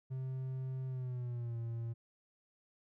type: tone with pitch glide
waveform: triangle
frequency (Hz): 130.81 to 115.87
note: C3 to A#2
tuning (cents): 0 to -10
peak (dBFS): -35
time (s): 0.1-1.94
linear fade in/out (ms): 20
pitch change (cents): -210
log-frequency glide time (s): 0.87-1.58
effects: none